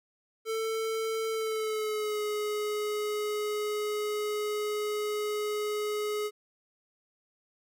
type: tone with pitch glide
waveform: square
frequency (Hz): 445 to 420.5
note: A4 to G#4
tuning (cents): +20 to +22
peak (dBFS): -30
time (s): 0.45-6.31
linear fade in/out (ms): 50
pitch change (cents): -98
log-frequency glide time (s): 1.3-2.21
effects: none